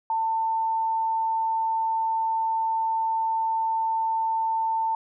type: tone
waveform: sine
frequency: 895 Hz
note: A5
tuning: 29 cents sharp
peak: -22 dBFS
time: 0.1-4.95 s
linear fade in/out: 2 ms
effects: none